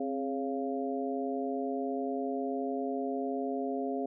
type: harmonic tone with a mistuned harmonic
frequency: 138.59 Hz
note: C#3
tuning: in tune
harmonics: 2 / 3 / 4 / 5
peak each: -34 / -36 / -40 / -37 dBFS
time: 0-4.06 s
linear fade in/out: 5 ms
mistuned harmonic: 2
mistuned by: -71 cents
effects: none